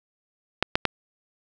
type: clicks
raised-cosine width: 0.3 ms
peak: -3 dBFS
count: 3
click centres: 0.626 / 0.755 / 0.853 s
effects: none